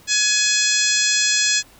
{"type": "harmonic tone", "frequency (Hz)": 843, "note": "G#5", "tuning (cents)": 26, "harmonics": [2, 3, 4, 5, 6, 7, 8, 9], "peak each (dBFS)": [-24, -24, -24, -24, -24, -24, -24, -24], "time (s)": [0.07, 1.63], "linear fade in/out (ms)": 50, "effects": ["pink hiss -49 dBFS RMS until 1.79 s"]}